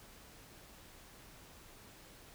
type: silence
effects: pink hiss -57 dBFS RMS until 2.34 s